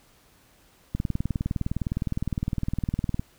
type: click train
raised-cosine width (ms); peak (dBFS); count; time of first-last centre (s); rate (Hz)
5; -14; 45; 0.95-3.195; 19.6
effects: pink hiss -59 dBFS RMS until 3.38 s